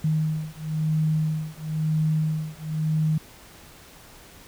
sine beating tone pair, 155.56 / 156.55 Hz, D#3 / D#3, 0 / +11 cents, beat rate 0.99 Hz, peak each -25 dBFS, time 0.04-3.18 s, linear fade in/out 5 ms, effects pink hiss -48 dBFS RMS until 4.47 s

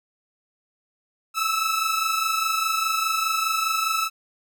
sawtooth tone pair together, 1293.6 / 1318.5 Hz, E6 / E6, -33 / 0 cents, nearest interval unison, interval 33 cents, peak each -22 / -20 dBFS, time 1.34-4.1 s, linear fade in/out 50 ms, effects none

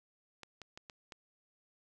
clicks, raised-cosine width 0.2 ms, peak -30 dBFS, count 5, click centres 0.433 / 0.617 / 0.775 / 0.898 / 1.122 s, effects none

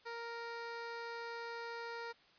15% pulse tone, 466.2 Hz, A#4, in tune, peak -36 dBFS, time 0.05-2.13 s, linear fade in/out 20 ms, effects white hiss -66 dBFS RMS until 2.38 s + resampled to 11025 Hz

